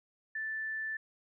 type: tone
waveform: sine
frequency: 1760 Hz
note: A6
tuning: in tune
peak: -34 dBFS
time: 0.35-0.97 s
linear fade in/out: 5 ms
effects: none